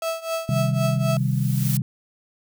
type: tone with tremolo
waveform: 35% pulse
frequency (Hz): 655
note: E5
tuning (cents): -11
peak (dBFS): -20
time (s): 0.02-1.17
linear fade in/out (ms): 2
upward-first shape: triangle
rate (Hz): 3.9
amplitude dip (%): 90
type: chord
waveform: sine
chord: C minor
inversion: none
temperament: equal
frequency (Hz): 130.81 / 155.56 / 196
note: C3 / Eb3 / G3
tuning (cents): 0 / 0 / 0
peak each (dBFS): -21 / -25 / -26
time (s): 0.49-1.82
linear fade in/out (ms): 2
type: noise with exponential growth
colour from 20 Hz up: blue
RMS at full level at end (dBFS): -27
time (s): 0.75-1.77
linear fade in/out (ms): 1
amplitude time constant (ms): 220
effects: none